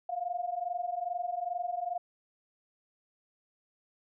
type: tone pair together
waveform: sine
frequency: 694 / 716.4 Hz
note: F5 / F5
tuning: -11 / +44 cents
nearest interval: minor second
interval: 55 cents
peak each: -35 / -34 dBFS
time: 0.09-1.98 s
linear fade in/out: 5 ms
effects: none